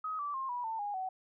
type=tone with pitch steps; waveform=sine; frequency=1265 / 1160 / 1063.7 / 975.4 / 894.5 / 820.3 / 752.2 Hz; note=D#6 / D6 / C6 / B5 / A5 / G#5 / F#5; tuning=+28 / -22 / +28 / -22 / +28 / -22 / +28 cents; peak=-34 dBFS; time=0.04-1.09 s; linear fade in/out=5 ms; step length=150 ms; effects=none